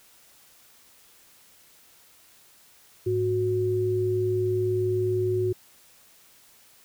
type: tone pair together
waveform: sine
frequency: 106.16 / 366.7 Hz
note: G#2 / F#4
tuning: +38 / -15 cents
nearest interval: octave + major sixth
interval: 2147 cents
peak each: -28 / -23 dBFS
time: 3.06-5.53 s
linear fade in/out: 10 ms
effects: white hiss -56 dBFS RMS until 6.84 s